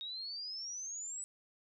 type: exponential sweep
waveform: sine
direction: up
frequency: 3729 to 7990 Hz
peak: -40 dBFS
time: 0.01-1.24 s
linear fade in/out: 0 ms
effects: none